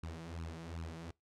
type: tone with flanger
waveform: sawtooth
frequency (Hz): 82.41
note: E2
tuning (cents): 0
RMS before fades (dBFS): -45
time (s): 0.03-1.11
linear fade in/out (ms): 5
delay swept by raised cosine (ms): 0.72 to 5.92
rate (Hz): 2.6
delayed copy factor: +0.8
effects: noise-tail reverb RT60 0.2 s tail -24 dB re dry + low-pass 8000 Hz 12 dB/octave